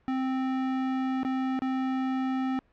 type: tone with dropouts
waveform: square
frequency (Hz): 261.6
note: C4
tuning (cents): 0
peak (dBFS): -27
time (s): 0.08-2.59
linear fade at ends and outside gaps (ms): 0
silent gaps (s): 1.232-1.249 / 1.591-1.62
effects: pink hiss -66 dBFS RMS until 2.72 s + low-pass 2000 Hz 12 dB/octave